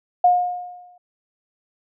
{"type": "tone with exponential decay", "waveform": "sine", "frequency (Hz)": 716, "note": "F5", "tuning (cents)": 43, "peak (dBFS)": -9, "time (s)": [0.24, 0.98], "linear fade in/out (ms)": 5, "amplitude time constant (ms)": 160, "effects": []}